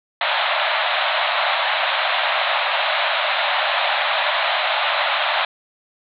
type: band-pass noise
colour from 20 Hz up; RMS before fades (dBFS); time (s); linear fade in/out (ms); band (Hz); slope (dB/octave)
pink; -20; 0.21-5.45; 2; 580 to 4000; 96
effects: none